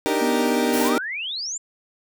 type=chord; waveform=30% pulse; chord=Eb major seventh; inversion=third; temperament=equal; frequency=293.7 / 311.1 / 392 / 466.2 Hz; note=D4 / Eb4 / G4 / Bb4; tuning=0 / 0 / 0 / 0 cents; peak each=-24 / -24 / -22 / -22 dBFS; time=0.06-0.98 s; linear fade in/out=0 ms
type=tone; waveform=sine; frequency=246.3 Hz; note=B3; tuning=5 cents flat; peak=-23 dBFS; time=0.21-0.98 s; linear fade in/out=10 ms
type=noise; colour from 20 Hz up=white; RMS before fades=-29 dBFS; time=0.72-0.9 s; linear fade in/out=20 ms
type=exponential sweep; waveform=sine; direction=up; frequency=847 to 7520 Hz; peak=-26 dBFS; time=0.8-1.58 s; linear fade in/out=10 ms
effects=none